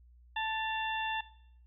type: harmonic tone with a mistuned harmonic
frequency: 880 Hz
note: A5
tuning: in tune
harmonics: 1 / 2 / 3 / 4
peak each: -34 / -37 / -39 / -40 dBFS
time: 0.36-1.21 s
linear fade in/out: 5 ms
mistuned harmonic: 3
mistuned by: +62 cents
effects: noise-tail reverb RT60 0.7 s tail -19 dB re dry + added 60 Hz sine -56 dBFS peak until 1.66 s